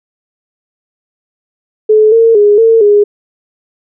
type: tone with pitch steps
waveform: sine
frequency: 430.6 / 455.9 / 413.3 / 452.9 / 412.5 Hz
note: A4 / A#4 / G#4 / A#4 / G#4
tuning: -37 / -39 / -8 / -50 / -12 cents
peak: -3 dBFS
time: 1.89-3.04 s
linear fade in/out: 10 ms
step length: 230 ms
effects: none